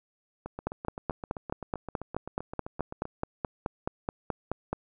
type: two click trains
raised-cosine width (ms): 1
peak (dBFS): -23 / -15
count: 21 / 20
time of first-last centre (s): 0.46-3.054 / 0.67-4.73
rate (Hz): 7.71 / 4.68
effects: none